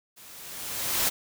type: noise with level ramp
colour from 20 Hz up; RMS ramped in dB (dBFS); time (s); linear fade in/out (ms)
white; -50 to -23; 0.16-1.1; 20
effects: none